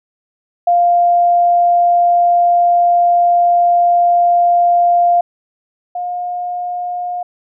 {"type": "tone pair in turn", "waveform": "sine", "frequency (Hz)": [698.5, 712.8], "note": ["F5", "F5"], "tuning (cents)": [0, 35], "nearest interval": "unison", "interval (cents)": 35, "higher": "second", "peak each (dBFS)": [-8, -18], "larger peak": "first", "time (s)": [[0.67, 5.21], [5.95, 7.23]], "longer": "first", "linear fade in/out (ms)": 5, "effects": []}